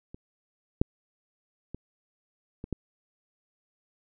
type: clicks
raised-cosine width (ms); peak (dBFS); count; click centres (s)
3; -29 / -8 / -24 / -24 / -17; 5; 0.145 / 0.815 / 1.746 / 2.641 / 2.727
effects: none